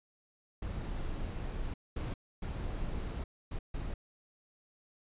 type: noise bursts at uneven times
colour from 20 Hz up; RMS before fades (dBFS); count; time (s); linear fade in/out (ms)
brown; -37; 5; 0.62-1.74 / 1.96-2.14 / 2.42-3.24 / 3.51-3.59 / 3.74-3.94; 5
effects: resampled to 8000 Hz